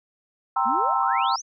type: chord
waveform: sine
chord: C dominant seventh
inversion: second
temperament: equal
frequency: 784 / 932.3 / 1046.5 / 1318.5 Hz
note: G5 / Bb5 / C6 / E6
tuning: 0 / 0 / 0 / 0 cents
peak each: -25 dBFS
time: 0.56-1.36 s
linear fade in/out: 5 ms
type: exponential sweep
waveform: sine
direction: up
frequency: 207.6 to 6530 Hz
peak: -30 dBFS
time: 0.65-1.42 s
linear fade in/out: 20 ms
effects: none